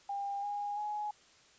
sine tone with pitch steps, 801 / 819.2 / 837.9 Hz, G5 / G#5 / G#5, +37 / -24 / +15 cents, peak -34 dBFS, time 0.09-1.11 s, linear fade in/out 5 ms, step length 340 ms, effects white hiss -62 dBFS RMS until 1.58 s + resampled to 16000 Hz

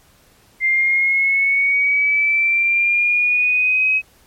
sine linear sweep, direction up, 2093 to 2549 Hz, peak -13 dBFS, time 0.6-4.02 s, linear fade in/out 50 ms, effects pink hiss -53 dBFS RMS until 4.26 s + MP3 64 kbps

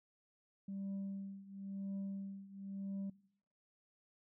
sine tone with tremolo, 196 Hz, G3, in tune, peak -36 dBFS, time 0.68-3.1 s, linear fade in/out 5 ms, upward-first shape triangle, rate 0.97 Hz, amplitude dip 90%, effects noise-tail reverb RT60 0.7 s tail -23 dB re dry + tanh soft clip ceiling -38 dBFS

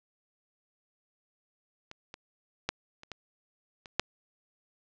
clicks, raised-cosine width 0.2 ms, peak -26 / -25 / -11 / -30 / -22 / -28 / -7 dBFS, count 7, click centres 1.914 / 2.141 / 2.69 / 3.034 / 3.117 / 3.858 / 3.996 s, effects low-pass 6000 Hz 12 dB/octave

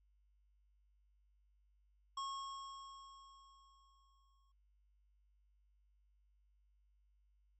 square tone with exponential decay, 1091 Hz, C#6, 28 cents flat, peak -40 dBFS, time 2.17-4.52 s, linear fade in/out 5 ms, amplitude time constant 510 ms, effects added 50 Hz sine -70 dBFS peak until 7.59 s + MP3 32 kbps

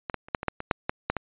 clicks, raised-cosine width 0.5 ms, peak -15 / -14 / -29 / -8 / -18 / -9 / -18 / -6 / -10 / -8 / -13 dBFS, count 11, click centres 0.098 / 0.143 / 0.285 / 0.348 / 0.431 / 0.483 / 0.604 / 0.712 / 0.895 / 1.1 / 1.167 s, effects resampled to 8000 Hz

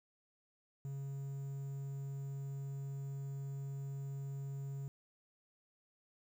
triangle tone with quantisation, 138.1 Hz, C#3, 6 cents flat, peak -38 dBFS, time 0.85-4.88 s, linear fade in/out 0 ms, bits 11, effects none

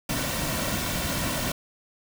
pink noise with comb filter, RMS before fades -28 dBFS, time 0.09-1.52 s, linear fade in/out 5 ms, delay 2.4 ms, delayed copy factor -0.55, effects none

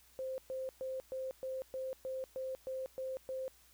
sine tone bursts, 523 Hz, C5, 1 cent flat, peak -37 dBFS, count 11, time 0.19-3.48 s, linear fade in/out 0 ms, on 190 ms, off 120 ms, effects added 60 Hz sine -70 dBFS peak until 3.73 s + white hiss -65 dBFS RMS until 3.73 s

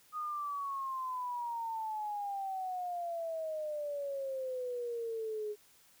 sine exponential sweep, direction down, 1244.5 to 415.3 Hz, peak -35 dBFS, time 0.12-5.56 s, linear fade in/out 50 ms, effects white hiss -64 dBFS RMS until 6 s

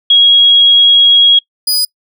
sine / sawtooth tone pair in turn, 3303 / 4949 Hz, G#7 / D#8, -10 / -10 cents, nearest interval perfect fifth, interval 700 cents, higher second, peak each -3 / -7 dBFS, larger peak first, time 0.1-1.39 / 1.67-1.85 s, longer first, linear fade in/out 5 ms, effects noise-tail reverb RT60 0.1 s tail -26 dB re dry

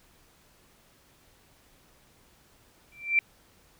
sine tone with exponential growth, 2349 Hz, D7, in tune, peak -16 dBFS, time 2.92-3.19 s, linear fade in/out 1 ms, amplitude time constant 58 ms, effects pink hiss -61 dBFS RMS until 3.79 s

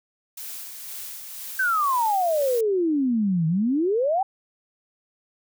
blue noise with tremolo, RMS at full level -35 dBFS, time 0.37-2.61 s, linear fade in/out 5 ms, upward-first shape sine, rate 2 Hz, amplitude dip 35%
sine exponential two-way sweep, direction down then up, 1581 to 155.56 to 804 Hz, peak -19 dBFS, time 1.59-4.23 s, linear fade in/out 5 ms, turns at 3.47 s
effects none

